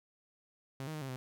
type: tone with pitch steps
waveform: sawtooth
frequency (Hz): 134.2 / 156.6 / 153.4 / 134.2 / 128.4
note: C3 / D#3 / D#3 / C3 / C3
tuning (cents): +44 / +11 / -24 / +44 / -32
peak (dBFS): -35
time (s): 0.8-1.16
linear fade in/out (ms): 0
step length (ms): 72
effects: none